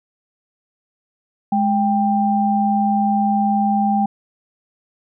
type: tone pair together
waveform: sine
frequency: 209.4 / 790.6 Hz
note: G#3 / G5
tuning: +15 / +15 cents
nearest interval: octave + major seventh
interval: 2300 cents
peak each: -17 dBFS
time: 1.52-4.06 s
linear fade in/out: 5 ms
effects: none